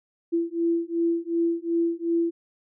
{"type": "beating tone pair", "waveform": "sine", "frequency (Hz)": [335.1, 337.8], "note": ["E4", "E4"], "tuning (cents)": [29, 42], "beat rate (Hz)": 2.7, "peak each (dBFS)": -25, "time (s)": [0.32, 2.31], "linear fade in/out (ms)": 20, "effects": []}